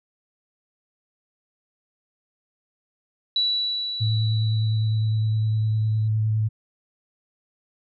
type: tone with exponential decay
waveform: sine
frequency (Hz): 3936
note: B7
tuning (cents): -7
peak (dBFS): -18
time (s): 3.36-6.08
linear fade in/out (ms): 2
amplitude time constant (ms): 590
type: tone with vibrato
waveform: sine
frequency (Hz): 108.9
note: A2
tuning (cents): -17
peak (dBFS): -19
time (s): 4-6.49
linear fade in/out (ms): 20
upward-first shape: sine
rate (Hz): 9.8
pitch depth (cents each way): 14
effects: none